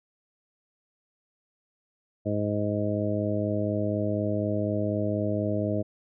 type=harmonic tone; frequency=104.1 Hz; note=G#2; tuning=5 cents sharp; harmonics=1 / 2 / 3 / 4 / 5 / 6; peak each=-30 / -31 / -31 / -36 / -34 / -31 dBFS; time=2.25-5.83 s; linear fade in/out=20 ms; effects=none